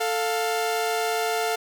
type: tone pair together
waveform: sawtooth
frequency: 443 / 703.2 Hz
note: A4 / F5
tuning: +12 / +12 cents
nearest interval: minor sixth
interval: 800 cents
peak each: -22 dBFS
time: 0-1.56 s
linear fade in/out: 10 ms
effects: none